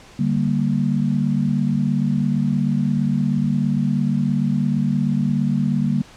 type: chord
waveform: sine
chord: G minor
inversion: second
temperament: equal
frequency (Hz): 146.83 / 196 / 233.1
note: D3 / G3 / Bb3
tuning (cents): 0 / 0 / 0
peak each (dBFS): -21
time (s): 0.19-6.02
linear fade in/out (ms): 5
effects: pink hiss -45 dBFS RMS until 6.16 s + low-pass 7000 Hz 12 dB/octave